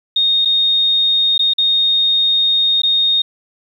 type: tone with dropouts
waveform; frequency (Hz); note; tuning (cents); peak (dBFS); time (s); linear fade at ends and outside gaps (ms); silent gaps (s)
sine; 3700; A#7; -14; -11; 0.16-3.22; 5; 0.45-0.455 / 1.38-1.392 / 1.536-1.582 / 2.819-2.833
effects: 8-bit